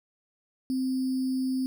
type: tone with sample-and-hold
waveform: sine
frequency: 260 Hz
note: C4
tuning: 11 cents flat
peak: -25 dBFS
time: 0.7-1.66 s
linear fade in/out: 0 ms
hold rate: 4900 Hz
effects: none